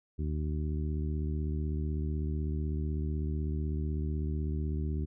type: harmonic tone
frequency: 76 Hz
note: D#2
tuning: 40 cents flat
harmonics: 1 / 2 / 3 / 4 / 5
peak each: -31 / -37 / -41 / -43 / -45 dBFS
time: 0.18-5.06 s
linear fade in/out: 20 ms
effects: none